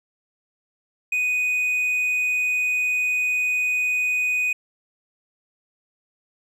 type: tone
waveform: triangle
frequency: 2489 Hz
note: D#7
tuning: in tune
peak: -18 dBFS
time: 1.12-4.53 s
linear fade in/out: 5 ms
effects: none